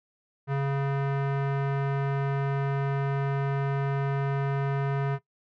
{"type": "tone with low-pass filter", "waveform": "square", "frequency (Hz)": 138.59, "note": "C#3", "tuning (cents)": 0, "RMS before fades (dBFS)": -27, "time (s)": [0.47, 5.19], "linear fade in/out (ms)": 50, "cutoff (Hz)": 1600, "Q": 1.2, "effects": ["noise-tail reverb RT60 0.1 s tail -17 dB re dry"]}